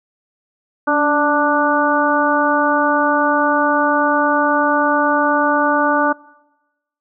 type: harmonic tone with a mistuned harmonic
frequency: 294.6 Hz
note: D4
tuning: 6 cents sharp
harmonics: 1 / 2 / 3 / 4 / 5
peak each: -19 / -19 / -19 / -19 / -19 dBFS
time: 0.87-6.13 s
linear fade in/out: 10 ms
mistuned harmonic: 1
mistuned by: -37 cents
effects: noise-tail reverb RT60 1.0 s tail -23 dB re dry